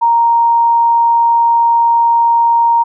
sine tone, 932.3 Hz, A#5, in tune, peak -7 dBFS, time 0.01-2.84 s, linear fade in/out 20 ms, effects none

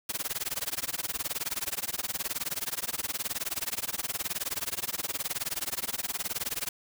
white noise with tremolo, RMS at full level -30 dBFS, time 0.09-6.69 s, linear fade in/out 5 ms, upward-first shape sine, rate 19 Hz, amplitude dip 100%, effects none

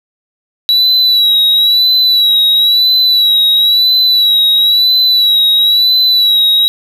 triangle tone with vibrato, 3910 Hz, B7, 18 cents flat, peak -5 dBFS, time 0.69-6.68 s, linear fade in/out 0 ms, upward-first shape sine, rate 0.99 Hz, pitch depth 51 cents each way, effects none

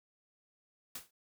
white noise with exponential decay, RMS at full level -38 dBFS, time 0.95-1.11 s, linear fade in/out 5 ms, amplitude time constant 33 ms, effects none

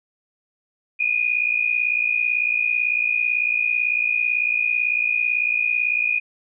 sine tone pair together, 2431 / 2489 Hz, D#7 / D#7, -41 / 0 cents, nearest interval unison, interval 41 cents, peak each -21 dBFS, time 0.99-6.2 s, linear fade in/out 20 ms, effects none

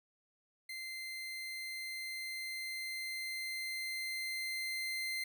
30% pulse tone with level ramp, 2080 Hz, C7, 11 cents flat, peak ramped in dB -39 to -33 dBFS, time 0.69-5.24 s, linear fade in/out 5 ms, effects none

